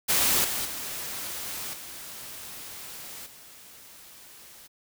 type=noise with level steps; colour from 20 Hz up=white; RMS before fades=-23 / -30 / -35 / -41 / -49 dBFS; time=0.08-4.68 s; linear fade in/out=20 ms; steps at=0.44 / 0.65 / 1.73 / 3.26 s; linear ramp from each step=5 ms; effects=none